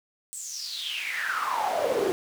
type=noise with high-pass filter sweep; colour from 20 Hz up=brown; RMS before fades=-29 dBFS; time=0.33-2.12 s; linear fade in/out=0 ms; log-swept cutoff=8400 to 350 Hz; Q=8.2; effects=none